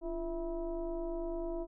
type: tone with frequency modulation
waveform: sine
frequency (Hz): 341.6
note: F4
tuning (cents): -38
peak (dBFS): -34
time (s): 0.01-1.67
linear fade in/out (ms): 50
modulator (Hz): 317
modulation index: 1.1
effects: none